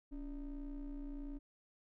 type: ring-modulated tone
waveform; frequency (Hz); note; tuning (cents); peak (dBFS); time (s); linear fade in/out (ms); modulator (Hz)
triangle; 156.6; D#3; +11; -37; 0.11-1.39; 20; 126
effects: none